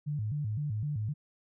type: tone with vibrato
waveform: sine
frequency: 125.7 Hz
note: B2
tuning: 31 cents sharp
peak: -30 dBFS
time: 0.06-1.14 s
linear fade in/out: 20 ms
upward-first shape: square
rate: 3.9 Hz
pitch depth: 280 cents each way
effects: none